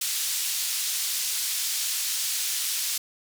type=band-pass noise; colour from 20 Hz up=pink; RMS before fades=-28 dBFS; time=0.01-2.98 s; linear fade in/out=5 ms; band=4200 to 15000 Hz; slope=12 dB/octave; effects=none